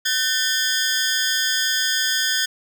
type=ring-modulated tone; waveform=15% pulse; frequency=1661.2 Hz; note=G#6; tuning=in tune; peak=-9 dBFS; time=0.05-2.46 s; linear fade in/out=10 ms; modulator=137 Hz; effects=none